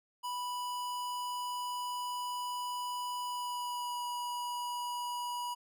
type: tone with pitch glide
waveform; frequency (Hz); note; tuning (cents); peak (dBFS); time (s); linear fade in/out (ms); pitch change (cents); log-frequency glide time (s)
square; 985 to 972; B5 to B5; -5 to -28; -36; 0.23-5.55; 20; -23; 3.22-4.05
effects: none

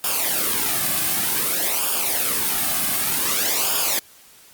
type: noise with flanger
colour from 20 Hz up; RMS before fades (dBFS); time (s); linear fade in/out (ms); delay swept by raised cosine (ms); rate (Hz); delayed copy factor
white; -21; 0.04-3.99; 0; 0.49 to 2.19; 0.54; -0.75
effects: white hiss -49 dBFS RMS until 4.53 s + Opus 32 kbps

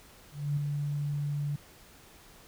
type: tone with ADSR envelope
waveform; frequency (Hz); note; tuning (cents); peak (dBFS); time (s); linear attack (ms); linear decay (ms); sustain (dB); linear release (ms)
sine; 145.1; D3; -21; -25; 0.32-1.56; 250; 4; -4; 5
effects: pink hiss -55 dBFS RMS until 2.47 s

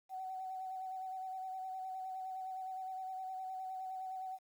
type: tone with vibrato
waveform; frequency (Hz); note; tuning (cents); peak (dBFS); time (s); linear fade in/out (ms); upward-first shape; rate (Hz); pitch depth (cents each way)
sine; 754; F#5; +32; -40; 0.09-4.39; 50; sine; 9.7; 19
effects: 11-bit

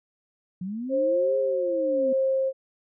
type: linear two-way sweep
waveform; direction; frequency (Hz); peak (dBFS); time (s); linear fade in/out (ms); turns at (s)
sine; up then down; 174.61 to 415.3 to 249.9; -29; 0.61-2.13; 5; 1.38
type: tone with tremolo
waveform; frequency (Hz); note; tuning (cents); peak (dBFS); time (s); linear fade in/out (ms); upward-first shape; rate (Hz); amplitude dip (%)
sine; 532; C5; +29; -20; 0.89-2.53; 50; sine; 0.96; 35
effects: none

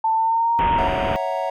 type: tone with pitch glide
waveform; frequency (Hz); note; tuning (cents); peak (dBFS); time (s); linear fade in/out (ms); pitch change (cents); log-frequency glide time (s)
sine; 890 to 931; A5 to A#5; +20 to -2; -16; 0.04-0.88; 5; +78; 0.15-0.53
type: low-pass noise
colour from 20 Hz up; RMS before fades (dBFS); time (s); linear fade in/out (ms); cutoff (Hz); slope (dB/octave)
pink; -25; 0.59-1.16; 0; 3200; 96
type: chord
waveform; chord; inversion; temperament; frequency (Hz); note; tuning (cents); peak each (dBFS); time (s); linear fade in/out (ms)
triangle; F# dominant seventh; second; equal; 554.4 / 659.3 / 740 / 932.3; C#5 / E5 / F#5 / A#5; 0 / 0 / 0 / 0; -25; 0.78-1.5; 5
effects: none

